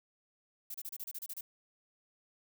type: noise bursts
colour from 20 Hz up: violet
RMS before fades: -42 dBFS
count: 10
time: 0.7-1.41 s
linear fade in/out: 5 ms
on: 44 ms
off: 30 ms
effects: none